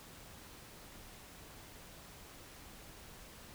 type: silence
effects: pink hiss -54 dBFS RMS until 3.54 s